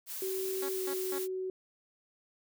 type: noise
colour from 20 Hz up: blue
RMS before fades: -40 dBFS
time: 0.06-1.28 s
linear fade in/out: 50 ms
type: tone with pitch glide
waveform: sine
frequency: 380 to 374.1 Hz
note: F#4 to F#4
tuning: +46 to +19 cents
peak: -33 dBFS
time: 0.22-1.5 s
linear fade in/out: 2 ms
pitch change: -27 cents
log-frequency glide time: 0.73-0.85 s
type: tone bursts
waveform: 10% pulse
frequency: 277.2 Hz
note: C#4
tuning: in tune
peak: -31 dBFS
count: 3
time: 0.62-1.187 s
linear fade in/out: 5 ms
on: 69 ms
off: 180 ms
effects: none